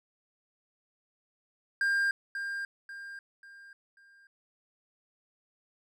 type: tone with echo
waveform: triangle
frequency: 1600 Hz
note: G6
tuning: 35 cents sharp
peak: -23 dBFS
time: 1.81-2.11 s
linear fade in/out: 2 ms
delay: 540 ms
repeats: 4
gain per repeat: -8 dB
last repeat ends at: 4.27 s
effects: none